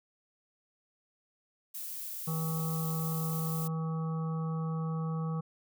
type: noise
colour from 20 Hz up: violet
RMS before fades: -40 dBFS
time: 1.74-3.68 s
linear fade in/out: 10 ms
type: harmonic tone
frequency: 160.9 Hz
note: E3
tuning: 42 cents flat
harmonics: 1 / 3 / 5 / 7 / 8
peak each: -31 / -44 / -48 / -45 / -50 dBFS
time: 2.27-5.41 s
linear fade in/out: 10 ms
effects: none